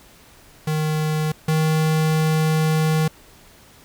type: tone pair in turn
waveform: square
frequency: 154.9 / 157.15 Hz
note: D#3 / D#3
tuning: -7 / +18 cents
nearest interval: unison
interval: 25 cents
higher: second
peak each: -20 / -17 dBFS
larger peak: second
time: 0.67-1.32 / 1.48-3.08 s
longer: second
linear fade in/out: 5 ms
effects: pink hiss -49 dBFS RMS until 3.84 s